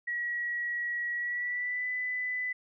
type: tone with pitch glide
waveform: sine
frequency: 1917 to 1998.4 Hz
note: A#6 to B6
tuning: +48 to +20 cents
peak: -30 dBFS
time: 0.07-2.53 s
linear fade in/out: 10 ms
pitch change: +72 cents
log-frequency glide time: 1.14-1.88 s
effects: none